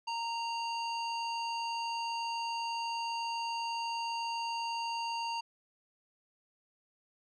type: tone with low-pass filter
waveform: square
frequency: 927 Hz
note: A#5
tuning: 10 cents flat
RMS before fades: -36 dBFS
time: 0.07-5.41 s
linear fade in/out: 10 ms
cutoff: 4700 Hz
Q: 1.9
effects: none

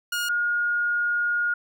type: tone pair in turn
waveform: sawtooth / sine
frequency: 1430 / 1430 Hz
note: F6 / F6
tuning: +41 / +41 cents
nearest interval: unison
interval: 0 cents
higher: neither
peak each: -21 dBFS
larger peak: neither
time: 0.12-0.29 / 0.29-1.54 s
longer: second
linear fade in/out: 5 ms
effects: none

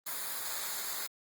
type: noise with comb filter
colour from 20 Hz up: white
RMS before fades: -37 dBFS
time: 0.06-1.07 s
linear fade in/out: 10 ms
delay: 0.35 ms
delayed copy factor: -0.7
effects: Opus 32 kbps

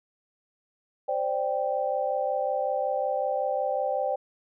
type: chord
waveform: sine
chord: C suspended second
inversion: none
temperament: just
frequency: 523.3 / 588.7 / 784.9 Hz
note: C5 / D5 / G5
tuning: 0 / +4 / +2 cents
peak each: -29 dBFS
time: 1.08-4.16 s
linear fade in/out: 10 ms
effects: none

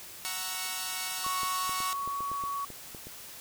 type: chord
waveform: 5% pulse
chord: F# dominant seventh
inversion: none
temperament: equal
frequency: 740 / 932.3 / 1108.7 / 1318.5 Hz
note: F#5 / A#5 / C#6 / E6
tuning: 0 / 0 / 0 / 0 cents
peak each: -27 dBFS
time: 0.25-1.93 s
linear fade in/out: 0 ms
type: tone with pitch glide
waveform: sine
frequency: 1108.7 to 1122.9 Hz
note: C#6 to C#6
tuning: 0 to +22 cents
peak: -31 dBFS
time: 1.24-2.65 s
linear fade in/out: 5 ms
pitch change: +22 cents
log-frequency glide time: 1.6-2.24 s
type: clicks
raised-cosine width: 2 ms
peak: -31 dBFS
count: 11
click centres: 1.265 / 1.433 / 1.694 / 1.804 / 2.076 / 2.206 / 2.316 / 2.438 / 2.703 / 2.948 / 3.07 s
effects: white hiss -46 dBFS RMS until 3.4 s

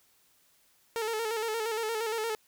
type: tone with vibrato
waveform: sawtooth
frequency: 445.9 Hz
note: A4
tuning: 23 cents sharp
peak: -26 dBFS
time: 0.96-2.35 s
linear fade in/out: 0 ms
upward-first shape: square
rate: 8.6 Hz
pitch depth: 55 cents each way
effects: white hiss -66 dBFS RMS until 2.47 s

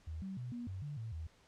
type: tone with pitch steps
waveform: sine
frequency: 79.4 / 191.5 / 123.2 / 239.8 / 94.4 / 146.1 / 112.4 / 80.2 Hz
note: D#2 / G3 / B2 / A#3 / F#2 / D3 / A2 / E2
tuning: +36 / -40 / -4 / +49 / +35 / -9 / +37 / -47 cents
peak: -40 dBFS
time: 0.07-1.27 s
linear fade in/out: 5 ms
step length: 150 ms
effects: pink hiss -67 dBFS RMS until 1.47 s + low-pass 7000 Hz 12 dB/octave

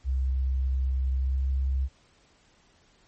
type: tone with pitch glide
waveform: sine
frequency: 65.41 to 66.51 Hz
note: C2 to C2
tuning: 0 to +29 cents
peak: -23 dBFS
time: 0.04-1.89 s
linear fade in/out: 50 ms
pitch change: +29 cents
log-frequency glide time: 1.18-1.42 s
effects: pink hiss -62 dBFS RMS until 3.07 s + MP3 32 kbps

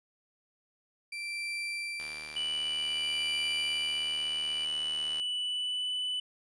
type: tone with tremolo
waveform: 35% pulse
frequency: 2349 Hz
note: D7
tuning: in tune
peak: -31 dBFS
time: 1.12-4.65 s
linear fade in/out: 5 ms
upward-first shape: sine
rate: 0.53 Hz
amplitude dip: 75%
type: click train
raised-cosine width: 0.2 ms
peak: -27 dBFS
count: 245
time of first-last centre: 2-5.198 s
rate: 76.3 Hz
type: tone with pitch glide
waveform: triangle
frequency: 2968 to 2989 Hz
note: F#7 to F#7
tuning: +5 to +17 cents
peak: -29 dBFS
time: 2.36-6.2 s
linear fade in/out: 5 ms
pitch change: +12 cents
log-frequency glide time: 5.38-5.93 s
effects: resampled to 22050 Hz

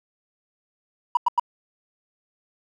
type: tone bursts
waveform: triangle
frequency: 966 Hz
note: B5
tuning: 39 cents flat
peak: -11 dBFS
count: 3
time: 1.15-1.397 s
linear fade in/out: 5 ms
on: 21 ms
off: 92 ms
effects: tanh soft clip ceiling -12 dBFS

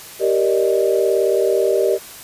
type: chord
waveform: sine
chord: Eb major seventh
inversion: first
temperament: just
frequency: 388.9 / 466.7 / 583.4 / 622.3 Hz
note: G4 / Bb4 / D5 / Eb5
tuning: -14 / +2 / -12 / 0 cents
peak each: -17 / -19 / -22 / -21 dBFS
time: 0.19-1.99 s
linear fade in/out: 50 ms
effects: white hiss -37 dBFS RMS until 2.23 s + resampled to 32000 Hz

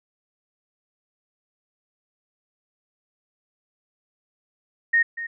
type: tone with echo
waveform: sine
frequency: 1854 Hz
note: A#6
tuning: 10 cents flat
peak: -15 dBFS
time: 4.93-5.03 s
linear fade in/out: 10 ms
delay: 240 ms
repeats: 1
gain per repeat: -13 dB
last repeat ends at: 5.27 s
effects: none

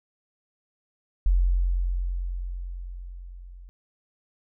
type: tone with level ramp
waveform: sine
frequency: 44.51 Hz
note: F1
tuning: 34 cents sharp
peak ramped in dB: -16 to -42 dBFS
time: 1.26-3.69 s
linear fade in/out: 0 ms
effects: none

